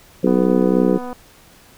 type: harmonic tone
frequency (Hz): 63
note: B1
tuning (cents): +35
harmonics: 3 / 4 / 5 / 6 / 7 / 8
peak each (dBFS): -18 / -19 / -20 / -21 / -21 / -22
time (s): 0.23-0.98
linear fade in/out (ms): 10
type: click train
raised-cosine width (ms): 1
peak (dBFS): -18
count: 214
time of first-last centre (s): 0.27-1.129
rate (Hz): 248
effects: pink hiss -48 dBFS RMS until 1.77 s